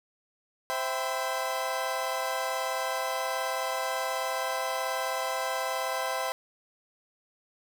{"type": "chord", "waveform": "30% pulse", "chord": "C major seventh", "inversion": "none", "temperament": "equal with one note detuned", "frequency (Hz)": [523.3, 659.3, 784, 1007.9], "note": ["C5", "E5", "G5", "B5"], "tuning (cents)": [0, 0, 0, 35], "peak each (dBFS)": -32, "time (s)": [0.7, 6.32], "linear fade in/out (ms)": 0, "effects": []}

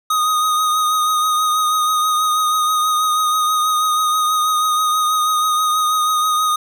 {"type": "tone with vibrato", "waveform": "square", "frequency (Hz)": 1244.5, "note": "D#6", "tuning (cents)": 0, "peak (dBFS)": -15, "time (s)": [0.1, 6.56], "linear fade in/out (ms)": 5, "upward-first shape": "triangle", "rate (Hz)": 6.2, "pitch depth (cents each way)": 29, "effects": []}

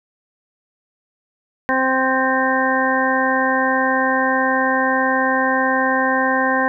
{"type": "harmonic tone", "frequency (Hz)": 261.6, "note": "C4", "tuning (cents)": 0, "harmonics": [1, 2, 3, 4, 6, 7], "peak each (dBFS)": [-22, -22, -22, -22, -22, -22], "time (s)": [1.69, 6.68], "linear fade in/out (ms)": 0, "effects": []}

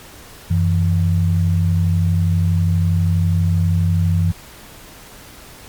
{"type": "tone pair together", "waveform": "sine", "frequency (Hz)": [92.5, 164.81], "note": ["F#2", "E3"], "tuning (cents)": [0, 0], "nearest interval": "minor seventh", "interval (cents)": 1000, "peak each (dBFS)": [-14, -18], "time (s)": [0.5, 4.32], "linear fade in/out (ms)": 10, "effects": ["pink hiss -40 dBFS RMS until 5.68 s", "MP3 96 kbps"]}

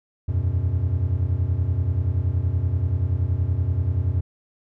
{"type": "chord", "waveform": "triangle", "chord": "E suspended second", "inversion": "none", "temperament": "equal with one note detuned", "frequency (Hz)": [82.41, 92.93, 123.47], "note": ["E2", "F#2", "B2"], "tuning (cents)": [0, 8, 0], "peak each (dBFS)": [-23, -20, -25], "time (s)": [0.28, 4.21], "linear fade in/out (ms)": 10, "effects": []}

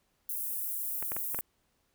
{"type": "high-pass noise", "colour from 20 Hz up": "pink", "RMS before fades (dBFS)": -35, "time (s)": [0.29, 1.41], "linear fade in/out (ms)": 2, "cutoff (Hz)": 12000, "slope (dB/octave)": 24}
{"type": "clicks", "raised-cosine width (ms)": 0.5, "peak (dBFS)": -23, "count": 5, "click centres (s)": [1.026, 1.119, 1.166, 1.346, 1.389]}
{"effects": ["pink hiss -74 dBFS RMS until 1.94 s"]}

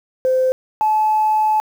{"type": "tone pair in turn", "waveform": "sine", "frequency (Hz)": [517, 861.7], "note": ["C5", "A5"], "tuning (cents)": [-21, -36], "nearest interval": "major sixth", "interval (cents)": 885, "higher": "second", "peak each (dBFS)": -12, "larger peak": "neither", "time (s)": [[0.25, 0.52], [0.81, 1.6]], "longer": "second", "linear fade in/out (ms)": 0, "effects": ["tanh soft clip ceiling -8 dBFS", "7-bit"]}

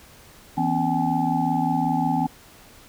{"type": "tone cluster", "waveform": "sine", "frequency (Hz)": [164, 247.6, 273, 774, 851], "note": ["E3", "B3", "C#4", "G5", "G#5"], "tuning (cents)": [-9, 5, -26, -22, 42], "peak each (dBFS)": -26, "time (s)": [0.57, 2.27], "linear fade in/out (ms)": 10, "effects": ["pink hiss -49 dBFS RMS until 2.88 s"]}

